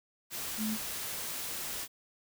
sine tone in noise, 217.2 Hz, A3, 22 cents flat, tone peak -31 dBFS, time 0.57-0.78 s, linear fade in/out 50 ms, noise white, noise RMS -38 dBFS, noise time 0.3-1.88 s, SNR +4 dB, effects none

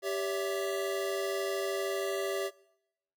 square chord, C# diminished, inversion second, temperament equal with one note detuned, 392 / 566.3 / 659.3 Hz, G4 / C#5 / E5, 0 / +37 / 0 cents, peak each -34 / -37 / -38 dBFS, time 0.02-2.51 s, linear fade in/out 50 ms, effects noise-tail reverb RT60 0.8 s tail -22 dB re dry

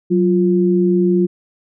sine tone pair together, 185.6 / 350.4 Hz, F#3 / F4, +6 / +6 cents, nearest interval major seventh, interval 1100 cents, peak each -14 dBFS, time 0.1-1.27 s, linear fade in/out 20 ms, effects none

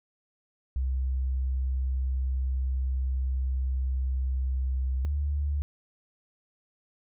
sine tone pair in turn, 65 / 72.33 Hz, C2 / D2, -11 / -26 cents, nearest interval major second, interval 185 cents, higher second, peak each -25 dBFS, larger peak neither, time 0.76-5.05 / 5.05-5.62 s, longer first, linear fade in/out 0 ms, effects none

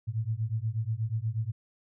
sine beating tone pair, 107.2 / 115.5 Hz, A2 / A#2, -45 / -16 cents, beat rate 8.3 Hz, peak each -31 dBFS, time 0.07-1.52 s, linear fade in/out 20 ms, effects none

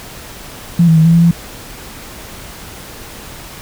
sine tone with pitch steps, 171 / 162.4 / 159.4 / 166.3 / 168.3 / 169.8 Hz, F3 / E3 / D#3 / E3 / E3 / F3, -36 / -26 / +42 / +16 / +36 / -48 cents, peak -5 dBFS, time 0.79-1.312 s, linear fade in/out 5 ms, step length 87 ms, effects pink hiss -32 dBFS RMS until 3.61 s

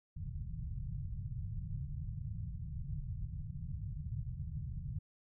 white low-pass noise, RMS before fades -41 dBFS, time 0.16-4.99 s, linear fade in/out 10 ms, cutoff 150 Hz, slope 48 dB/octave, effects none

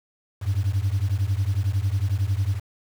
sine beating tone pair, 92.5 / 103.5 Hz, F#2 / G#2, 0 / -5 cents, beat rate 11 Hz, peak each -22 dBFS, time 0.41-2.6 s, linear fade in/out 50 ms, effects tanh soft clip ceiling -16 dBFS + 7-bit

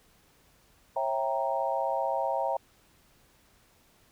sine chord, C# diminished seventh, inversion none, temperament equal with one note detuned, 543.9 / 659.3 / 784 / 932.3 Hz, C#5 / E5 / G5 / Bb5, -33 / 0 / 0 / 0 cents, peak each -32 dBFS, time 0.96-2.57 s, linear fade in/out 5 ms, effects pink hiss -63 dBFS RMS until 4.11 s

